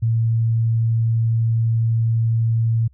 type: tone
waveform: sine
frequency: 114 Hz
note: A#2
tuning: 38 cents flat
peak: -15 dBFS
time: 0.02-2.88 s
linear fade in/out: 10 ms
effects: added 66 Hz sine -49 dBFS peak until 2.93 s